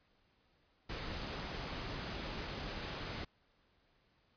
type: noise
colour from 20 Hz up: pink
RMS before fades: -42 dBFS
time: 0.89-3.25 s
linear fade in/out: 10 ms
effects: pink hiss -73 dBFS RMS until 4.36 s + resampled to 11025 Hz